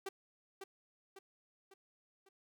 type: tone with echo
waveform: sawtooth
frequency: 388.2 Hz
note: G4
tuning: 17 cents flat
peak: -35 dBFS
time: 0.06-0.09 s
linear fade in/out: 5 ms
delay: 550 ms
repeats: 4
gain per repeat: -6 dB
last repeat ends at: 2.29 s
effects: none